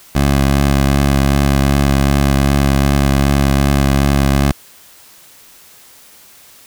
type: tone with vibrato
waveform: 15% pulse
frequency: 69.3 Hz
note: C#2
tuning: in tune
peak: -4 dBFS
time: 0.15-4.52 s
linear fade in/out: 5 ms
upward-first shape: triangle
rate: 2.6 Hz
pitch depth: 28 cents each way
effects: white hiss -43 dBFS RMS until 6.66 s